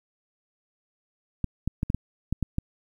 clicks, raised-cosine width 5 ms, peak -13 dBFS, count 8, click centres 1.443 / 1.676 / 1.831 / 1.901 / 1.946 / 2.326 / 2.427 / 2.584 s, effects 9-bit

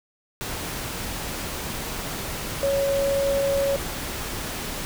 sine tone in noise, 554.4 Hz, C#5, in tune, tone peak -20 dBFS, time 2.63-3.76 s, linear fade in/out 0 ms, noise pink, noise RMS -31 dBFS, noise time 0.41-4.85 s, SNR +8 dB, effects none

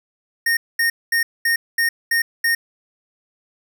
square tone bursts, 1845 Hz, A#6, 18 cents flat, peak -16 dBFS, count 7, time 0.46-2.55 s, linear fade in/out 5 ms, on 110 ms, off 220 ms, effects none

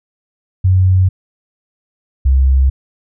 sine tone pair in turn, 93.1 / 66.27 Hz, F#2 / C2, +11 / +23 cents, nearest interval tritone, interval 588 cents, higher first, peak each -7 dBFS, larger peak neither, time 0.64-1.09 / 2.25-2.7 s, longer neither, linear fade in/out 10 ms, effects none

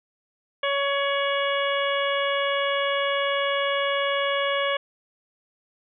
harmonic tone with a mistuned harmonic, 560 Hz, C#5, 18 cents sharp, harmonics 1 / 2 / 3 / 4 / 5 / 6, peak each -25 / -28 / -30 / -31 / -32 / -33 dBFS, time 0.63-4.77 s, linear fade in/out 5 ms, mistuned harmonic 5, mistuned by +48 cents, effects none

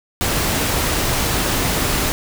pink noise, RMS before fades -19 dBFS, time 0.21-2.12 s, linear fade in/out 0 ms, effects none

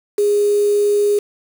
sine tone with quantisation, 411.5 Hz, G#4, 16 cents flat, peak -12 dBFS, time 0.18-1.19 s, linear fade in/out 5 ms, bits 5, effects none

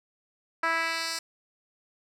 10% pulse tone with band-pass filter sweep, 328.7 Hz, E4, 5 cents flat, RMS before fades -29 dBFS, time 0.63-1.19 s, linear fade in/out 5 ms, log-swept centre 1400 to 6400 Hz, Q 1.3, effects none

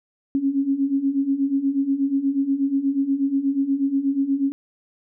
sine beating tone pair, 269.8 / 278.1 Hz, C#4 / C#4, -47 / +6 cents, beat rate 8.3 Hz, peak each -24 / -20 dBFS, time 0.35-4.52 s, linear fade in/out 0 ms, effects none

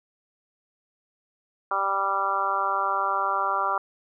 harmonic tone, 196 Hz, G3, in tune, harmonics 2 / 3 / 4 / 5 / 6 / 7, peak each -38 / -34 / -30 / -29 / -26 / -29 dBFS, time 1.71-3.78 s, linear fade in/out 2 ms, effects none

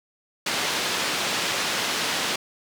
white band-pass noise, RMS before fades -26 dBFS, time 0.46-2.36 s, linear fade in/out 5 ms, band 160 to 4500 Hz, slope 12 dB/octave, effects none

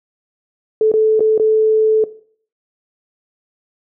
sine tone with dropouts, 436.2 Hz, A4, 15 cents flat, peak -9 dBFS, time 0.81-2.04 s, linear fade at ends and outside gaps 2 ms, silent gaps 0.917-0.938 / 1.195-1.205 / 1.378-1.397 s, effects noise-tail reverb RT60 0.5 s tail -17 dB re dry

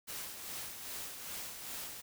white noise with tremolo, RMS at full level -42 dBFS, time 0.07-2.02 s, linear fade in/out 20 ms, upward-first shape sine, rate 2.5 Hz, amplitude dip 45%, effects none

